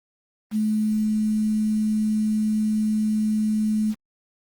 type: tone with quantisation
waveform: sine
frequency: 215.1 Hz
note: A3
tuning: 39 cents flat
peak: -19 dBFS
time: 0.51-3.95 s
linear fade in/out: 50 ms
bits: 7
effects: Opus 24 kbps